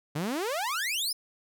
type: exponential sweep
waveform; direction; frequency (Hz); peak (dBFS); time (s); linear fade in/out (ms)
sawtooth; up; 138.59 to 5380; -25; 0.15-1.13; 10
effects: none